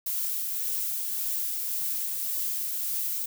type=noise with tremolo; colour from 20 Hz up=violet; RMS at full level=-29 dBFS; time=0.06-3.26 s; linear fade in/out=5 ms; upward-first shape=triangle; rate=1.8 Hz; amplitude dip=25%; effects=none